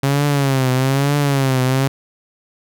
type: tone with vibrato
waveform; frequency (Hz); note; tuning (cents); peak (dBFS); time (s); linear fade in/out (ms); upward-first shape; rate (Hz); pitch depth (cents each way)
sawtooth; 136.4; C#3; -28; -10; 0.03-1.88; 5; triangle; 1.1; 120
effects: none